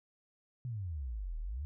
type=exponential two-way sweep; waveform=sine; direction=down then up; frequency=130 to 36.71 to 80.9 Hz; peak=-36 dBFS; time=0.65-1.65 s; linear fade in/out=0 ms; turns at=1.39 s; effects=none